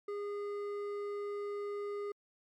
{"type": "tone with hard clipping", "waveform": "sine", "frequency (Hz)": 409, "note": "G#4", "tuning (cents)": -26, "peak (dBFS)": -38, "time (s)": [0.08, 2.12], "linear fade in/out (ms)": 5, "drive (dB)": 8, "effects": ["MP3 96 kbps"]}